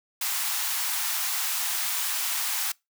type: high-pass noise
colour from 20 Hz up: white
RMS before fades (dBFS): -28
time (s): 0.21-2.72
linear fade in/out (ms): 5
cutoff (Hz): 750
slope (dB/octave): 48
effects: noise-tail reverb RT60 0.2 s tail -24 dB re dry